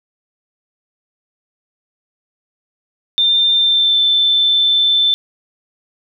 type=tone with pitch glide; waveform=sine; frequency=3593 to 3537 Hz; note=A7 to A7; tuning=+36 to +8 cents; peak=-10 dBFS; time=3.18-5.14 s; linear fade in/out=0 ms; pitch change=-28 cents; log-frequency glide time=3.55-4 s; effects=none